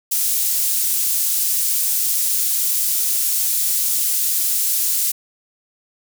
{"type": "high-pass noise", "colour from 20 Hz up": "pink", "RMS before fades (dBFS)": -19, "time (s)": [0.11, 5.12], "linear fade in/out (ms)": 10, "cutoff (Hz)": 9000, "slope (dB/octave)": 12, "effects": []}